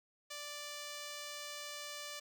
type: tone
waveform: 5% pulse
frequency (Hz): 587.3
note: D5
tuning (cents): 0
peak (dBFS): -32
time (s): 0.3-2.2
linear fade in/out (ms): 10
effects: none